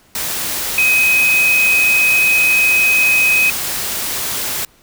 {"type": "tone in noise", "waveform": "sine", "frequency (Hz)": 2525, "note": "D#7", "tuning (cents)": 25, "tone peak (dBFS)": -10, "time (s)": [0.78, 3.5], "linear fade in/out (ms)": 2, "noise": "white", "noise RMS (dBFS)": -21, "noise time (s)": [0.15, 4.65], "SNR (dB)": 8, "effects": ["pink hiss -51 dBFS RMS until 4.82 s"]}